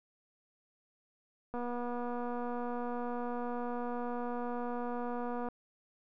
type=click train; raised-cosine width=1 ms; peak=-26 dBFS; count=956; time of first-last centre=1.54-5.486 s; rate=242 Hz; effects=none